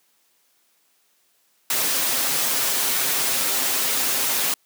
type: noise with comb filter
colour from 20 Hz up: white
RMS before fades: -22 dBFS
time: 1.7-4.54 s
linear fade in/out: 2 ms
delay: 7.5 ms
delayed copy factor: +0.5
effects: white hiss -64 dBFS RMS until 4.65 s + high-pass 200 Hz 12 dB/octave